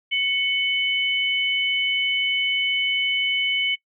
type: tone pair together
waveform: sine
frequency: 2217 / 3014 Hz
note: C#7 / F#7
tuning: 0 / +31 cents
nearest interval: perfect fourth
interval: 531 cents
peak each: -22 dBFS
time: 0.11-3.76 s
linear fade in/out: 20 ms
effects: noise-tail reverb RT60 0.1 s tail -23 dB re dry